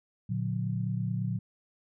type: chord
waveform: sine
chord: Bb augmented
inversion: none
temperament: just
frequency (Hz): 116.54 / 145.68 / 182.1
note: Bb2 / D3 / F#3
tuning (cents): 0 / -14 / -27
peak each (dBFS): -31 / -35 / -33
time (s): 0.29-1.39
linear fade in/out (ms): 10
effects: none